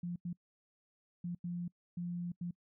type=tone bursts at uneven times; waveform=sine; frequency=174.61 Hz; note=F3; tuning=in tune; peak=-36 dBFS; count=6; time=0.03-0.16 / 0.25-0.33 / 1.24-1.35 / 1.44-1.68 / 1.97-2.32 / 2.41-2.51 s; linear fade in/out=5 ms; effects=noise-tail reverb RT60 0.1 s tail -25 dB re dry